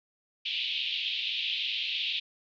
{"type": "band-pass noise", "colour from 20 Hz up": "white", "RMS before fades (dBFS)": -32, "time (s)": [0.45, 2.2], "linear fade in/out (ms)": 10, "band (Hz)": [2600, 3700], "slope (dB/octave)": 48, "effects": []}